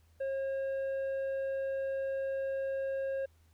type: tone with tanh clipping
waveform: sine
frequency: 540 Hz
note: C#5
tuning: 45 cents flat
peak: -33 dBFS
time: 0.2-3.26 s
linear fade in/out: 10 ms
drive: 6 dB
effects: added 81 Hz sine -62 dBFS peak until 3.53 s + pink hiss -72 dBFS RMS until 3.53 s